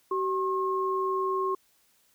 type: tone pair together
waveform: sine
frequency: 380.4 / 1076 Hz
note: F#4 / C6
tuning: +48 / +48 cents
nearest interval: octave + tritone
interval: 1800 cents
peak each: -28 dBFS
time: 0.11-1.55 s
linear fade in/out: 5 ms
effects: white hiss -66 dBFS RMS until 2.14 s